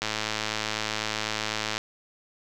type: click train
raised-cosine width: 0.2 ms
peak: -10 dBFS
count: 191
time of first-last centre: 0.02-1.779 s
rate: 108 Hz
effects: none